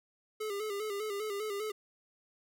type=tone with vibrato; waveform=square; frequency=415.8 Hz; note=G#4; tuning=2 cents sharp; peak=-35 dBFS; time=0.4-1.72 s; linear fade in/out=10 ms; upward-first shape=square; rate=5 Hz; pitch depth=63 cents each way; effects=none